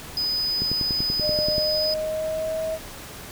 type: tone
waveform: triangle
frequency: 5000 Hz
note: D#8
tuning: 8 cents sharp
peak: -21 dBFS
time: 0.17-1.94 s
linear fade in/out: 2 ms
type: click train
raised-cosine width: 3 ms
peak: -16 dBFS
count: 11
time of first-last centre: 0.62-1.582 s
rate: 10.4 Hz
type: tone with pitch glide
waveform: sine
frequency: 609 to 638.9 Hz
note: D#5 to D#5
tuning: -37 to +46 cents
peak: -24 dBFS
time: 1.2-2.79 s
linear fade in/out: 50 ms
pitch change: +83 cents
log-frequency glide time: 1.45-2.61 s
effects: pink hiss -39 dBFS RMS until 3.31 s